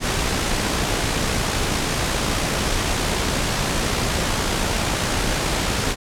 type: noise with amplitude modulation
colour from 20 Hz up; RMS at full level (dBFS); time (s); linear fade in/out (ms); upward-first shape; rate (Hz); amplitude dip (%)
pink; -20; 0-5.96; 50; sine; 58.8; 30
effects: low-pass 9000 Hz 12 dB/octave